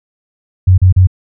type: tone bursts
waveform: sine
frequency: 92.5 Hz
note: F#2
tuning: in tune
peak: -3 dBFS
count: 3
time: 0.67-1.072 s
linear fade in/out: 10 ms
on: 110 ms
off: 36 ms
effects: none